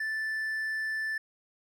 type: tone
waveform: triangle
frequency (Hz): 1759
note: A6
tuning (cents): -1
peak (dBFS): -28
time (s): 0-1.18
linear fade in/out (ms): 5
effects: none